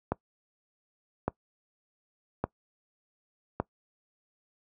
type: click train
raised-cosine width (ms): 1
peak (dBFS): -13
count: 4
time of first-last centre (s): 0.12-3.6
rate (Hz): 0.862
effects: noise-tail reverb RT60 0.1 s tail -22 dB re dry + high-pass 60 Hz 12 dB/octave